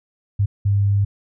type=tone bursts at uneven times; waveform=sine; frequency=100.4 Hz; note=G2; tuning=42 cents sharp; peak=-14 dBFS; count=2; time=0.39-0.46 / 0.65-1.05 s; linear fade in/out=10 ms; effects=none